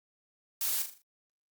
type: noise with echo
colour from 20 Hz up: blue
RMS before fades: -31 dBFS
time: 0.61-0.82 s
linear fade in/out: 2 ms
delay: 40 ms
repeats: 5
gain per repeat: -7 dB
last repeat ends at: 1.02 s
effects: Opus 48 kbps